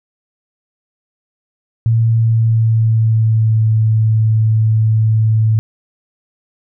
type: tone with pitch glide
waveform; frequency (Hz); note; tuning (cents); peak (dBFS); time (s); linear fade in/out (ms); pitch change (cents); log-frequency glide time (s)
sine; 114 to 110.12; A#2 to A2; -38 to +2; -9; 1.86-5.59; 0; -60; 2.06-3.69
effects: none